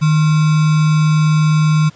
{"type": "tone with sample-and-hold", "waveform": "sine", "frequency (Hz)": 154.7, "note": "D#3", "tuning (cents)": -10, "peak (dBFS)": -9, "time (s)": [0.01, 1.9], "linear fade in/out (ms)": 20, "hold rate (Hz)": 1225, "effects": ["pink hiss -46 dBFS RMS until 1.95 s", "resampled to 16000 Hz"]}